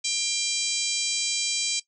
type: harmonic tone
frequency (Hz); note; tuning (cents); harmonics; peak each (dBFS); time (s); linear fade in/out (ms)
794; G5; +22; 3 / 4 / 5 / 6 / 7 / 8 / 9 / 10; -33 / -33 / -33 / -33 / -33 / -33 / -33 / -33; 0.04-1.8; 10
effects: noise-tail reverb RT60 0.1 s tail -18 dB re dry